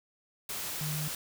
sine tone in noise, 151.9 Hz, D#3, 41 cents flat, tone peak -33 dBFS, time 0.81-1.08 s, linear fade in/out 2 ms, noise white, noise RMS -37 dBFS, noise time 0.49-1.15 s, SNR +1 dB, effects none

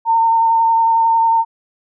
sine tone with vibrato, 910 Hz, A#5, 42 cents flat, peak -10 dBFS, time 0.05-1.45 s, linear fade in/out 50 ms, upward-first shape sine, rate 11 Hz, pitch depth 14 cents each way, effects none

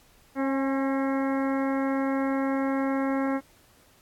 harmonic tone with a mistuned harmonic, 270 Hz, C#4, 45 cents flat, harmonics 1 / 2 / 3 / 4 / 5 / 6 / 7 / 8, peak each -25 / -31 / -35 / -37 / -39 / -41 / -42 / -43 dBFS, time 0.35-3.41 s, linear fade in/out 50 ms, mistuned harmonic 3, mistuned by +26 cents, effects pink hiss -59 dBFS RMS until 4.01 s + AAC 64 kbps

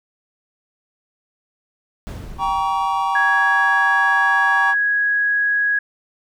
brown noise with exponential decay, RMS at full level -27 dBFS, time 2.07-3.64 s, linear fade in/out 0 ms, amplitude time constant 340 ms
triangle chord, G diminished, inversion none, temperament just, 784 / 940.8 / 1128.9 Hz, G5 / Bb5 / Db6, 0 / +16 / +31 cents, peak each -20 dBFS, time 2.38-4.75 s, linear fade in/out 50 ms
sine tone, 1661.2 Hz, G#6, in tune, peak -15 dBFS, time 3.15-5.79 s, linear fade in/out 5 ms
effects none

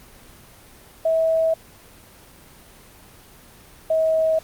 sine tone pair in turn, 648 / 639.8 Hz, E5 / D#5, -30 / +48 cents, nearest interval unison, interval 22 cents, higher first, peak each -16 dBFS, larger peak neither, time 1.05-1.54 / 3.9-4.39 s, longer neither, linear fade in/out 5 ms, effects pink hiss -47 dBFS RMS until 4.43 s + Opus 24 kbps

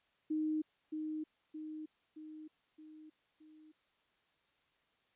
sine tone with echo, 310 Hz, D#4, 6 cents flat, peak -32 dBFS, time 0.3-0.62 s, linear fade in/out 10 ms, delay 620 ms, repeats 5, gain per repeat -5 dB, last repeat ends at 3.72 s, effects white hiss -75 dBFS RMS until 5.15 s + resampled to 8000 Hz

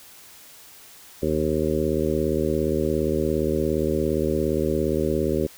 harmonic tone with a mistuned harmonic, 77.3 Hz, D#2, 11 cents flat, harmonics 1 / 2 / 3 / 4 / 5 / 6 / 7, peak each -30 / -30 / -28 / -28 / -25 / -29 / -29 dBFS, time 1.22-5.47 s, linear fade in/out 10 ms, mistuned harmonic 1, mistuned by -54 cents, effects white hiss -47 dBFS RMS until 5.57 s

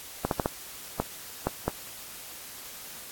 clicks, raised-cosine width 1 ms, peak -10 dBFS, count 7, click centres 0.25 / 0.312 / 0.398 / 0.459 / 1 / 1.47 / 1.68 s, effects white hiss -43 dBFS RMS until 3.11 s + AAC 64 kbps

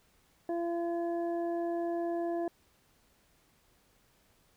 harmonic tone, 340.6 Hz, F4, 43 cents flat, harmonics 1 / 2 / 3 / 5, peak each -32 / -35 / -51 / -53 dBFS, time 0.49-2.48 s, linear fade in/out 2 ms, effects pink hiss -68 dBFS RMS until 4.56 s

